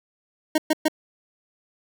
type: tone bursts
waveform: 25% pulse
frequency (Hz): 311.1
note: D#4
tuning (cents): 0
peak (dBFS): -13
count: 3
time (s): 0.55-0.883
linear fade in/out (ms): 5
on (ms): 31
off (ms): 120
effects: none